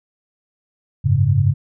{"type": "chord", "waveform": "sine", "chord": "F# suspended second", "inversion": "none", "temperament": "equal", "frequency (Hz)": [92.5, 103.83, 138.59], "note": ["F#2", "G#2", "C#3"], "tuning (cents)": [0, 0, 0], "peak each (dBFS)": [-19, -16, -16], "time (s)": [1.04, 1.54], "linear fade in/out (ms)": 20, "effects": []}